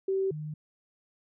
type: tone pair in turn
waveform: sine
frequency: 385.1 / 152.39 Hz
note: G4 / D#3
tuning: -31 / -36 cents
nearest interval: octave + major third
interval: 1605 cents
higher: first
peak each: -25 / -34 dBFS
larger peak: first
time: 0.08-0.31 / 0.31-0.54 s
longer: neither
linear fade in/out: 5 ms
effects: none